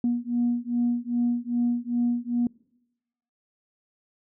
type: beating tone pair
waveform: sine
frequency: 238.9 / 241.4 Hz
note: A#3 / B3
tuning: +43 / -39 cents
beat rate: 2.5 Hz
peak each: -25 dBFS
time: 0.04-2.47 s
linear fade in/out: 2 ms
effects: noise-tail reverb RT60 0.9 s tail -25 dB re dry + tanh soft clip ceiling -16 dBFS